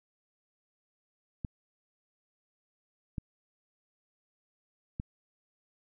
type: clicks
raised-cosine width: 5 ms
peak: -22 dBFS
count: 3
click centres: 1.448 / 3.182 / 4.999 s
effects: none